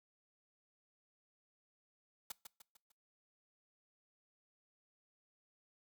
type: noise with echo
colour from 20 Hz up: white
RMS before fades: -43 dBFS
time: 2.3-2.32 s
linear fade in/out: 5 ms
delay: 150 ms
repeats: 4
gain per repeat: -7 dB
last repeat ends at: 2.92 s
effects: noise-tail reverb RT60 0.3 s tail -23 dB re dry